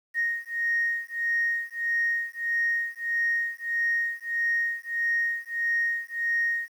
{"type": "beating tone pair", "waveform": "sine", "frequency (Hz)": [1863, 1864.6], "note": ["A#6", "A#6"], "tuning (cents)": [-2, 0], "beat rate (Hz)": 1.6, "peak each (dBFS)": -27, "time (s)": [0.14, 6.69], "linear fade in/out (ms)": 50, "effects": ["tanh soft clip ceiling -17 dBFS", "9-bit"]}